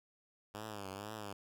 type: tone with vibrato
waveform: 5% pulse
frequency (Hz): 102.1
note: G#2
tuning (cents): -29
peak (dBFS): -32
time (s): 0.54-1.33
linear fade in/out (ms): 5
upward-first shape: triangle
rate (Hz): 2.1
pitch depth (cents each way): 140
effects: none